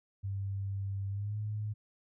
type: tone with pitch glide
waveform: sine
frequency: 98.3 to 105.97 Hz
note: G2 to G#2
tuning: +5 to +35 cents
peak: -33 dBFS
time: 0.23-1.74 s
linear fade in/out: 20 ms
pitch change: +130 cents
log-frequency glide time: 1.09-1.37 s
effects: none